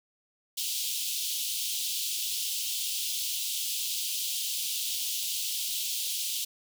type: high-pass noise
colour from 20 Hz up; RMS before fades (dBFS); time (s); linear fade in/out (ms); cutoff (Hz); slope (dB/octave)
pink; -32; 0.57-6.45; 10; 2900; 48
effects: none